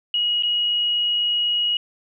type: tone with dropouts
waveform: sine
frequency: 2898 Hz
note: F#7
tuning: 37 cents flat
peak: -18 dBFS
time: 0.14-1.77 s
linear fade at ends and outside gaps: 2 ms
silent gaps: 0.425-0.433 s
effects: none